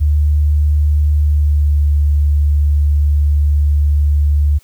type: tone with pitch glide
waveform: sine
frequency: 74.3 to 73.15 Hz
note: D2 to D2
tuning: +21 to -6 cents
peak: -9 dBFS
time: 0-4.59 s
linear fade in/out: 20 ms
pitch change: -27 cents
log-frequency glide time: 1.19-1.81 s
effects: white hiss -51 dBFS RMS until 4.63 s